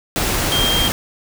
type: tone in noise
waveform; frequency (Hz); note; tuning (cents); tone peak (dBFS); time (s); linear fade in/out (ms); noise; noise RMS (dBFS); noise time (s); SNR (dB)
sine; 3200; G7; +35; -17; 0.52-0.88; 0; pink; -19; 0.16-0.92; -1
effects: none